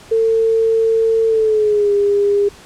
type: tone with pitch glide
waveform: sine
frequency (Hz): 450 to 405.6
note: A4 to G#4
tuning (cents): +39 to -41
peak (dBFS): -11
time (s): 0.11-2.49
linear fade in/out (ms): 10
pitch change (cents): -180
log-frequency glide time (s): 1.26-1.93
effects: pink hiss -41 dBFS RMS until 2.65 s + low-pass 9000 Hz 12 dB/octave